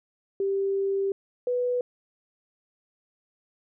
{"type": "tone pair in turn", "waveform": "sine", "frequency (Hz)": [392.3, 493.3], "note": ["G4", "B4"], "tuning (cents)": [1, -2], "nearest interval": "major third", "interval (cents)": 397, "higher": "second", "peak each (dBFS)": [-23, -23], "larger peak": "neither", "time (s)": [[0.4, 1.12], [1.47, 1.81]], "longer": "first", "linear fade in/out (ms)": 2, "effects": []}